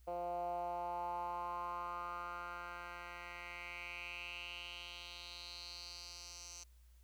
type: tone with band-pass filter sweep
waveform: 10% pulse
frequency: 174.61 Hz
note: F3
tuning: in tune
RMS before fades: -45 dBFS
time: 0.07-6.64 s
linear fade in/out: 10 ms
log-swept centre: 610 to 6000 Hz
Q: 4.6
effects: added 60 Hz sine -60 dBFS peak until 7.03 s + white hiss -75 dBFS RMS until 7.03 s